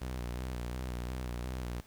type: tone with vibrato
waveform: sawtooth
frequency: 61.74 Hz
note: B1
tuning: in tune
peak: -32 dBFS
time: 0.01-1.81 s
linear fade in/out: 10 ms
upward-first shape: square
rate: 2.8 Hz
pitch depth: 46 cents each way
effects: pink hiss -60 dBFS RMS until 1.86 s